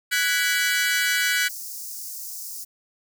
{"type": "chord", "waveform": "sawtooth", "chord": "G# half-diminished seventh", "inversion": "third", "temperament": "equal with one note detuned", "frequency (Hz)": [1480, 1661.2, 1975.5, 2293], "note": ["F#6", "G#6", "B6", "D7"], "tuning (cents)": [0, 0, 0, -42], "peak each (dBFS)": [-20, -24, -22, -25], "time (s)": [0.11, 1.49], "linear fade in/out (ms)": 20}
{"type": "high-pass noise", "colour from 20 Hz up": "white", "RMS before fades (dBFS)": -35, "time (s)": [1.48, 2.65], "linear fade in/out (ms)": 20, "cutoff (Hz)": 4900, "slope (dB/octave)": 48}
{"effects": []}